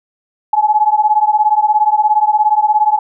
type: beating tone pair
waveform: sine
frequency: 842 / 859 Hz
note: G#5 / A5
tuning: +24 / -42 cents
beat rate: 17 Hz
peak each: -12 dBFS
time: 0.53-2.99 s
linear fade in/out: 5 ms
effects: none